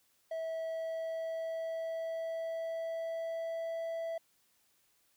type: tone with pitch glide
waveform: triangle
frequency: 650 to 660.2 Hz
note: E5 to E5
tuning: -24 to +2 cents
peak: -33 dBFS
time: 0.31-4.18 s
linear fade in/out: 5 ms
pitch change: +26 cents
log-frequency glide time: 0.56-3.82 s
effects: white hiss -72 dBFS RMS until 5.16 s